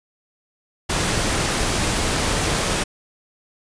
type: noise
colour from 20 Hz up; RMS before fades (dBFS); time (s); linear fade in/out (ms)
pink; -21; 0.89-2.84; 10
effects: resampled to 22050 Hz